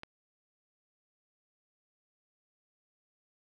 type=click; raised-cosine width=0.3 ms; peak=-26 dBFS; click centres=0.034 s; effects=none